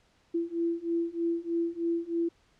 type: beating tone pair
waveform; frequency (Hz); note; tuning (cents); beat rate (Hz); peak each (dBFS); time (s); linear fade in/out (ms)
sine; 335.2 / 338.4; E4 / E4; +29 / +45; 3.2; -31 / -30; 0.34-2.29; 10
effects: pink hiss -66 dBFS RMS until 2.59 s + low-pass 6000 Hz 12 dB/octave